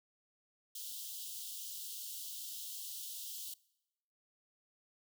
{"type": "high-pass noise", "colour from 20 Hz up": "white", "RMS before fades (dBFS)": -45, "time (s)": [0.75, 3.54], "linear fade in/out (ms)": 5, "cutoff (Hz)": 2900, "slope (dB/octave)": 96, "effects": ["noise-tail reverb RT60 0.9 s tail -23 dB re dry"]}